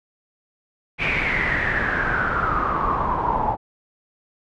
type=noise with low-pass filter sweep; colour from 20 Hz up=pink; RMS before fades=-22 dBFS; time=0.98-3.57 s; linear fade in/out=50 ms; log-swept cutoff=2400 to 850 Hz; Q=8.4; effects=none